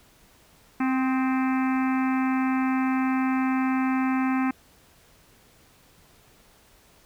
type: harmonic tone with a mistuned harmonic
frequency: 261.6 Hz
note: C4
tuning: in tune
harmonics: 1 / 3 / 4 / 5 / 6 / 7 / 8 / 9 / 10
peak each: -22 / -32 / -34 / -36 / -38 / -39 / -40 / -41 / -42 dBFS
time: 0.8-4.51 s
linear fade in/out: 5 ms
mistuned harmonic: 5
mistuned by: -43 cents
effects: pink hiss -57 dBFS RMS until 7.05 s